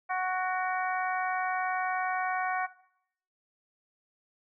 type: harmonic tone with a mistuned harmonic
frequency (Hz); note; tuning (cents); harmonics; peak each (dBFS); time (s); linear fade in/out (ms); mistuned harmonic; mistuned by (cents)
370; F#4; 0; 2 / 3 / 4 / 5 / 6; -30 / -34 / -36 / -38 / -40; 0.09-2.67; 20; 6; +38
effects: noise-tail reverb RT60 0.7 s tail -17 dB re dry